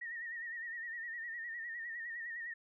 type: tone with vibrato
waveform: sine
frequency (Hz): 1864.7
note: A#6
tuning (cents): 0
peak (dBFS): -40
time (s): 0.01-2.54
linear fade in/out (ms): 10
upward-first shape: sine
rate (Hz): 9.8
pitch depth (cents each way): 67
effects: none